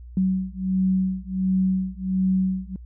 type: beating tone pair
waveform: sine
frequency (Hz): 187.2 / 188.6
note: F#3 / F#3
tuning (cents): +20 / +33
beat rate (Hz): 1.4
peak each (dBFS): -23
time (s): 0.17-2.76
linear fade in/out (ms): 2
effects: added 60 Hz sine -38 dBFS peak until 2.85 s